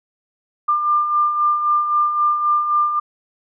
sine beating tone pair, 1193 / 1196.8 Hz, D6 / D6, +27 / +32 cents, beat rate 3.8 Hz, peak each -24 / -15 dBFS, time 0.68-3 s, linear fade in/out 10 ms, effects none

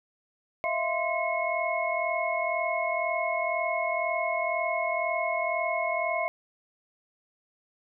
sine tone cluster, 642 / 684 / 1041 / 2178 Hz, E5 / F5 / C6 / C#7, -46 / -36 / -9 / -31 cents, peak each -31 / -30 / -33 / -31 dBFS, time 0.64-6.28 s, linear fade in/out 0 ms, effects none

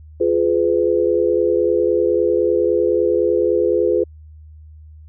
sine chord, F diminished, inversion none, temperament just, 349.2 / 419.1 / 502.9 Hz, F4 / Ab4 / Cb5, 0 / +16 / +31 cents, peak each -18 dBFS, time 0.2-4.04 s, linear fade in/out 10 ms, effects added 77 Hz sine -38 dBFS peak until 5.08 s

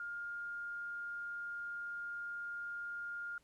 sine tone, 1411 Hz, F6, 17 cents sharp, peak -40 dBFS, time 0-3.38 s, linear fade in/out 2 ms, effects pink hiss -72 dBFS RMS until 3.43 s + low-pass 11000 Hz 12 dB/octave

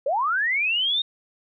sine linear sweep, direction up, 507 to 3729 Hz, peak -20 dBFS, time 0.06-1.02 s, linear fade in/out 5 ms, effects none

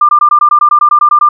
sine tone bursts, 1197 Hz, D6, 33 cents sharp, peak -3 dBFS, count 13, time 0.01-1.289 s, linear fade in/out 5 ms, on 79 ms, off 21 ms, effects none

